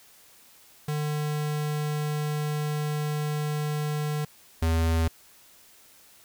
square tone pair in turn, 150 / 81.74 Hz, D3 / E2, +37 / -14 cents, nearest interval major seventh, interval 1051 cents, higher first, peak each -27 / -22 dBFS, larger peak second, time 0.88-4.25 / 4.62-5.08 s, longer first, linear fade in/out 5 ms, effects white hiss -55 dBFS RMS until 6.24 s

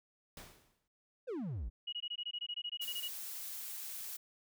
pink noise with exponential decay, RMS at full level -48 dBFS, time 0.37-0.88 s, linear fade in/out 2 ms, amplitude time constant 110 ms
triangle exponential sweep, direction down, 552 to 46.25 Hz, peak -35 dBFS, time 1.27-1.7 s, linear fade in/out 20 ms
sine tone bursts, 2901 Hz, F#7, 35 cents flat, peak -37 dBFS, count 16, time 1.87-3.082 s, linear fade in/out 10 ms, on 57 ms, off 20 ms
blue noise, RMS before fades -44 dBFS, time 2.81-4.17 s, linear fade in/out 10 ms
effects none

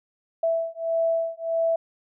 sine beating tone pair, 659.3 / 660.9 Hz, E5 / E5, 0 / +4 cents, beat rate 1.6 Hz, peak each -25 dBFS, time 0.43-1.76 s, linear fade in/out 5 ms, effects none

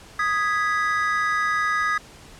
triangle chord, G# minor, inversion second, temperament equal, 1244.5 / 1661.2 / 1975.5 Hz, D#6 / G#6 / B6, 0 / 0 / 0 cents, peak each -21 / -23 / -26 dBFS, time 0.19-1.98 s, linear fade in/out 5 ms, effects pink hiss -46 dBFS RMS until 2.39 s + low-pass 9000 Hz 12 dB/octave

